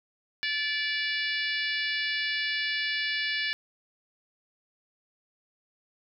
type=harmonic tone with a mistuned harmonic; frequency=580 Hz; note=D5; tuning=22 cents flat; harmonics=3 / 4 / 5 / 6 / 7 / 8 / 9; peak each=-31 / -33 / -35 / -37 / -38 / -39 / -40 dBFS; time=0.43-3.53 s; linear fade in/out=0 ms; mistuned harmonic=8; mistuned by=-20 cents; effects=none